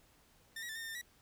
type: tone with pitch steps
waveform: sawtooth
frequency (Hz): 1806 / 1910 / 1769 / 1830 / 1812 / 1797 / 1932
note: A6 / A#6 / A6 / A#6 / A#6 / A6 / B6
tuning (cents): +45 / +42 / +9 / -32 / -50 / +36 / -39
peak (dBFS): -38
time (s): 0.56-1.015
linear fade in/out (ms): 5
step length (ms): 65
effects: pink hiss -67 dBFS RMS until 1.21 s